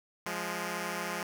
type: tone pair together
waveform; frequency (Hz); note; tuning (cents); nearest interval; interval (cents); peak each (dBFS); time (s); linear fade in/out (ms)
5% pulse; 174.61 / 207.9; F3 / G#3; 0 / +2; minor third; 302; -25 / -25; 0.26-1.23; 2
effects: none